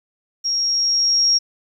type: tone with level ramp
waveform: sine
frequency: 5588 Hz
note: F8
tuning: in tune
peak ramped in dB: -18 to -12 dBFS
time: 0.44-1.39 s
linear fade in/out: 20 ms
effects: 9-bit